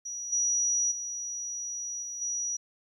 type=tone with level steps; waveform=sine; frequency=5820 Hz; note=F#8; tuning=29 cents flat; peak=-34 / -24 / -33 / -35 / -29 dBFS; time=0.05-2.57 s; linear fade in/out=10 ms; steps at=0.32 / 0.91 / 2.02 / 2.21 s; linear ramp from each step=10 ms; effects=11-bit